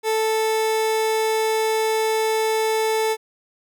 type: tone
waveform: 30% pulse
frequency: 440 Hz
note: A4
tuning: in tune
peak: -16 dBFS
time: 0.03-3.17 s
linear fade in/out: 50 ms
effects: none